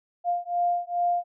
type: beating tone pair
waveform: sine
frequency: 700 / 702.4 Hz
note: F5 / F5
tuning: +4 / +10 cents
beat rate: 2.4 Hz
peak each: -26 dBFS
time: 0.24-1.24 s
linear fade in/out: 50 ms
effects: none